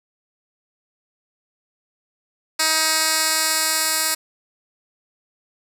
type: tone with band-pass filter sweep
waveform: 10% pulse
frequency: 316.3 Hz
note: D#4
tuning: 29 cents sharp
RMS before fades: -20 dBFS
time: 2.59-4.15 s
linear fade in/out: 10 ms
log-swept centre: 6600 to 9900 Hz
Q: 0.81
effects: none